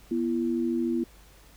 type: tone pair together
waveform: sine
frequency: 243.5 / 337 Hz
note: B3 / E4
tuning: -24 / +38 cents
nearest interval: tritone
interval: 562 cents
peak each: -27 dBFS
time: 0.11-1.04 s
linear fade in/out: 5 ms
effects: added 50 Hz sine -54 dBFS peak until 1.56 s + pink hiss -56 dBFS RMS until 1.56 s

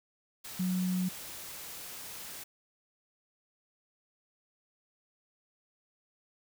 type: tone in noise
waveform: sine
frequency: 183.4 Hz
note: F#3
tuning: 15 cents flat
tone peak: -28 dBFS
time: 0.59-1.09 s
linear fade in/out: 10 ms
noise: white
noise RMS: -44 dBFS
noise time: 0.44-2.44 s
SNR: +13 dB
effects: none

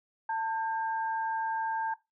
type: tone pair together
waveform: sine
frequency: 894 / 1596.6 Hz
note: A5 / G6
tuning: +27 / +31 cents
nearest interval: minor seventh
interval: 1004 cents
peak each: -29 / -38 dBFS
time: 0.29-1.94 s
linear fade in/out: 5 ms
effects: noise-tail reverb RT60 0.2 s tail -17 dB re dry

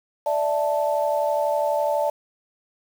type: chord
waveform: sine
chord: D suspended second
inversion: none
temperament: equal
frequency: 587.3 / 659.3 / 880 Hz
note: D5 / E5 / A5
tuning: 0 / 0 / 0 cents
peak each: -22 / -26 / -25 dBFS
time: 0.26-2.1 s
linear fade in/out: 5 ms
effects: 7-bit

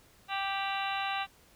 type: harmonic tone with a mistuned harmonic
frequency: 392 Hz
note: G4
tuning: in tune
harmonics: 2 / 3 / 4 / 5 / 6 / 7 / 8 / 9 / 10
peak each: -34 / -38 / -40 / -43 / -43 / -39 / -45 / -46 / -42 dBFS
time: 0.28-1.27 s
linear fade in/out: 50 ms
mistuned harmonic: 8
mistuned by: -67 cents
effects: pink hiss -61 dBFS RMS until 1.55 s

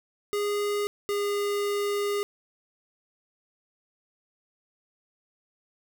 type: tone pair in turn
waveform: square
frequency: 411.2 / 407.7 Hz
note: G#4 / G#4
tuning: -17 / -32 cents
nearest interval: unison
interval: 15 cents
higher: first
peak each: -26 dBFS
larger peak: neither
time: 0.33-0.87 / 1.09-2.23 s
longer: second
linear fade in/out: 0 ms
effects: none

